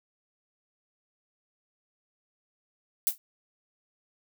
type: noise with exponential decay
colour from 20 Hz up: violet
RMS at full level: -20 dBFS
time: 3.07-3.18 s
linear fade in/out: 0 ms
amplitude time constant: 22 ms
effects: none